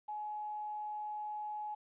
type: tone with quantisation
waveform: sine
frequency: 844 Hz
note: G#5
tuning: 28 cents sharp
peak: -38 dBFS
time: 0.08-1.75 s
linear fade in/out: 10 ms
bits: 11
effects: resampled to 8000 Hz